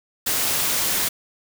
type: noise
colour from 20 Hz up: white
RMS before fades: -22 dBFS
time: 0.26-1.09 s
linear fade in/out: 10 ms
effects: none